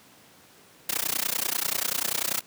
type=noise with amplitude modulation; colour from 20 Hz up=white; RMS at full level=-24 dBFS; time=0.89-2.41 s; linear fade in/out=5 ms; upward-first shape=sine; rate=30.3 Hz; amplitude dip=100%; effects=pink hiss -54 dBFS RMS until 2.46 s + high-pass 150 Hz 12 dB/octave